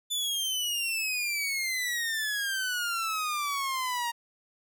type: exponential sweep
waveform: sawtooth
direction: down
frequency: 3520 to 932.3 Hz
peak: -25 dBFS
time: 0.1-4.12 s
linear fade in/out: 20 ms
effects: none